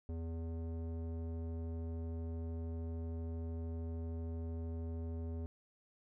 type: tone with low-pass filter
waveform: square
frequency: 82.41 Hz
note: E2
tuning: in tune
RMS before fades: -41 dBFS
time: 0.09-5.46 s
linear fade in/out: 0 ms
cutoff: 460 Hz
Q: 1.1
effects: none